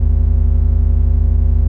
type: tone pair together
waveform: triangle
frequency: 49 / 77.78 Hz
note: G1 / D#2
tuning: 0 / 0 cents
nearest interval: minor sixth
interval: 800 cents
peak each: -10 dBFS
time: 0-1.68 s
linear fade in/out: 10 ms
effects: none